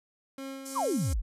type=tone with tremolo; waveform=30% pulse; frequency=269.8 Hz; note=C#4; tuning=47 cents flat; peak=-34 dBFS; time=0.38-1.13 s; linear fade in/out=2 ms; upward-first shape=sine; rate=2.8 Hz; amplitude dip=40%
type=band-pass noise; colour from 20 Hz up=white; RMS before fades=-43 dBFS; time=0.65-1.14 s; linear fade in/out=10 ms; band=5300 to 10000 Hz; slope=24 dB/octave
type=exponential sweep; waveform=sine; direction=down; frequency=1244.5 to 36.71 Hz; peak=-26 dBFS; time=0.75-1.22 s; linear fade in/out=20 ms
effects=resampled to 32000 Hz